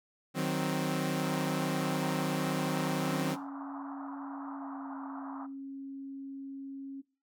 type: chord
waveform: sawtooth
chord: C diminished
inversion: first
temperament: equal with one note detuned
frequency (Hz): 155.56 / 186.39 / 261.6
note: Eb3 / Gb3 / C4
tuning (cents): 0 / +13 / 0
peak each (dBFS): -30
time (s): 0.34-3.37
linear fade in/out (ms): 50
type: band-pass noise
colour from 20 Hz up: pink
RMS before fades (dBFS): -46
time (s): 1.22-5.47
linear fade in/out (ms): 20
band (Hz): 710 to 1300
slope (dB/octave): 48
type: tone with pitch glide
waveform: sine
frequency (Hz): 277.2 to 272.9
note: C#4 to C#4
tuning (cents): 0 to -27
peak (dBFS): -39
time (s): 3.07-7.02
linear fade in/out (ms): 20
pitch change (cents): -27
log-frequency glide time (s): 4.44-4.93
effects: noise-tail reverb RT60 0.3 s tail -17 dB re dry